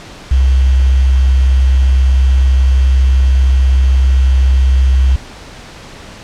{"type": "tone with quantisation", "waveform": "sine", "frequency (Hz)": 65.41, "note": "C2", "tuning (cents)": 0, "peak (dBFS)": -6, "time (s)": [0.31, 5.16], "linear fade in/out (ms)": 5, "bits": 5, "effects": ["pink hiss -33 dBFS RMS until 6.23 s", "low-pass 6000 Hz 12 dB/octave"]}